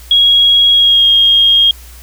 sine tone with pitch glide, 3307 to 3248 Hz, G#7 to G#7, -8 to -39 cents, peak -5 dBFS, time 0.11-1.71 s, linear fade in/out 2 ms, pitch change -31 cents, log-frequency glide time 0.73-1.07 s, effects added 60 Hz sine -33 dBFS peak until 2.02 s + white hiss -39 dBFS RMS until 2.02 s

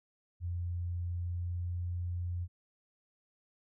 sine tone with pitch glide, 87.31 to 87.97 Hz, F2 to F2, 0 to +13 cents, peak -33 dBFS, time 0.4-2.48 s, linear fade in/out 50 ms, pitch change +13 cents, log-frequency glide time 1.1-1.84 s, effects none

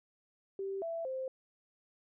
sine tone with pitch steps, 389.8 / 665 / 523 Hz, G4 / E5 / C5, -10 / +15 / -1 cents, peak -35 dBFS, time 0.59-1.28 s, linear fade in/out 2 ms, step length 230 ms, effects none

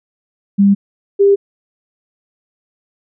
sine tone pair in turn, 199.5 / 399 Hz, G3 / G4, +31 / +31 cents, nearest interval octave, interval 1200 cents, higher second, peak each -6 dBFS, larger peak neither, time 0.58-0.75 / 1.19-1.36 s, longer neither, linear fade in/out 20 ms, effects none

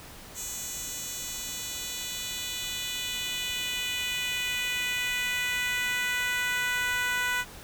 10% pulse tone with high-pass filter sweep, 494.6 Hz, B4, 3 cents sharp, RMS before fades -31 dBFS, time 0.34-7.45 s, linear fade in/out 50 ms, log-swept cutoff 6200 to 1300 Hz, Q 1.8, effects pink hiss -46 dBFS RMS until 7.63 s

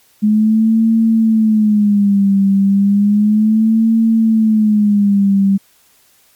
sine tone with vibrato, 210.2 Hz, G#3, 21 cents sharp, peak -8 dBFS, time 0.22-5.58 s, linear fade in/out 20 ms, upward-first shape sine, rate 0.33 Hz, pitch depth 120 cents each way, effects white hiss -52 dBFS RMS until 6.35 s + MP3 96 kbps

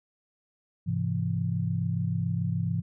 sine chord, Ab augmented, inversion none, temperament equal with one note detuned, 103.83 / 130.81 / 168.57 Hz, Ab2 / C3 / E3, 0 / 0 / +39 cents, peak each -30 / -31 / -29 dBFS, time 0.86-2.82 s, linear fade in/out 20 ms, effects none

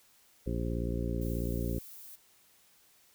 harmonic tone, 58.27 Hz, A#1, in tune, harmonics 1 / 2 / 3 / 4 / 5 / 6 / 7 / 9, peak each -34 / -37 / -39 / -40 / -41 / -42 / -42 / -44 dBFS, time 0.46-1.79 s, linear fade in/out 10 ms
violet noise, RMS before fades -49 dBFS, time 1.21-2.16 s, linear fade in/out 10 ms
effects white hiss -64 dBFS RMS until 3.14 s

